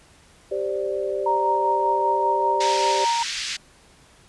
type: chord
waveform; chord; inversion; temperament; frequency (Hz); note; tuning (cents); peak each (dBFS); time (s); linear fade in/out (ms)
sine; G suspended fourth; none; just; 392 / 522.7 / 588; G4 / C5 / D5; 0 / -2 / +2; -26 / -29 / -27; 0.51-3.05; 10
type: tone with tremolo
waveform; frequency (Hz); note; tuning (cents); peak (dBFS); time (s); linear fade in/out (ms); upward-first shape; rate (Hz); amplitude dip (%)
sine; 932.3; A#5; 0; -18; 1.26-3.23; 5; sine; 5.1; 30
type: band-pass noise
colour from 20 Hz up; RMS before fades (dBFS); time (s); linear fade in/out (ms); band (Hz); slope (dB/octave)
white; -29; 2.6-3.57; 10; 1700 to 5900; 24
effects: pink hiss -53 dBFS RMS until 4.28 s + resampled to 24000 Hz